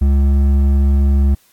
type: tone with hard clipping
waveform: triangle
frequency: 69.3 Hz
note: C#2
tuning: in tune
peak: -11 dBFS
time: 0.01-1.35 s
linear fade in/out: 10 ms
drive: 11 dB
effects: white hiss -54 dBFS RMS until 1.52 s + AAC 64 kbps